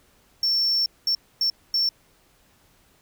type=tone bursts at uneven times; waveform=triangle; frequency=5430 Hz; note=F8; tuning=50 cents flat; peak=-18 dBFS; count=4; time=0.43-0.86 / 1.07-1.15 / 1.41-1.5 / 1.74-1.89 s; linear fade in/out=2 ms; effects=pink hiss -60 dBFS RMS until 3.01 s